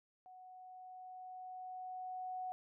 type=tone with level ramp; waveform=sine; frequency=740 Hz; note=F#5; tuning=in tune; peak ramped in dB=-54 to -39 dBFS; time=0.26-2.52 s; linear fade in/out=0 ms; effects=none